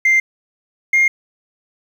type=tone pair in turn; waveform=sine; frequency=2093 / 2125 Hz; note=C7 / C7; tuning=0 / +26 cents; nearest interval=unison; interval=26 cents; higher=second; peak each=-8 dBFS; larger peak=neither; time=0.05-0.2 / 0.93-1.08 s; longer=neither; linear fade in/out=5 ms; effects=tanh soft clip ceiling -8 dBFS + 7-bit